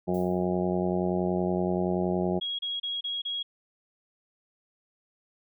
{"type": "harmonic tone", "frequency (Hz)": 90.6, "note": "F#2", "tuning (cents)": -36, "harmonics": [1, 2, 3, 4, 5, 6, 7, 8, 9], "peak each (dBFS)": [-40, -28, -40, -29, -37, -38, -34, -39, -38], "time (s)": [0.07, 2.4], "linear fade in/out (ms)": 20}
{"type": "noise with exponential decay", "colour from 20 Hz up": "violet", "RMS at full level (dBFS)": -47, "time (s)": [0.14, 0.54], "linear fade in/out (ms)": 5, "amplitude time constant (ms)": 86}
{"type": "tone bursts", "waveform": "sine", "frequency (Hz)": 3304, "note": "G#7", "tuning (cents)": -10, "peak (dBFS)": -29, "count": 5, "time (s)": [2.41, 3.43], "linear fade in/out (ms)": 10, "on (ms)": 180, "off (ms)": 30}
{"effects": []}